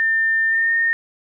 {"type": "tone with pitch glide", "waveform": "sine", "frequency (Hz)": [1800, 1832.5], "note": ["A6", "A#6"], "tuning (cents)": [39, -30], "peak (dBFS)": -15, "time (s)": [0, 0.93], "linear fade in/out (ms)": 0, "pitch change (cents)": 31, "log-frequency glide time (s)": [0.48, 0.73], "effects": []}